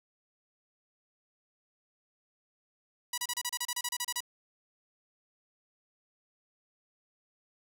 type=tone bursts; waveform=5% pulse; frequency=974 Hz; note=B5; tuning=24 cents flat; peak=-19 dBFS; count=14; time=3.13-4.205 s; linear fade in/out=5 ms; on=48 ms; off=31 ms; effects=none